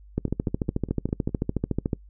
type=two click trains; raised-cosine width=3 ms; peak=-23 / -11 dBFS; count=6 / 25; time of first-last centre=0.28-1.292 / 0.18-1.932 s; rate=4.94 / 13.7 Hz; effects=noise-tail reverb RT60 0.1 s tail -24 dB re dry + added 50 Hz sine -46 dBFS peak until 2.09 s